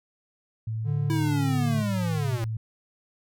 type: tone with vibrato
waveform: sine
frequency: 110 Hz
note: A2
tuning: in tune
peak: -27 dBFS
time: 0.67-2.57 s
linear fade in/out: 5 ms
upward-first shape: square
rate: 1.2 Hz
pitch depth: 13 cents each way
type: tone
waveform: triangle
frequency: 146.83 Hz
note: D3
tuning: in tune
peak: -23 dBFS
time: 0.84-1.84 s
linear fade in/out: 50 ms
type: linear sweep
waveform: square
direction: down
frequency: 329.6 to 110 Hz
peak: -27 dBFS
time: 1.1-2.44 s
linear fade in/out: 0 ms
effects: none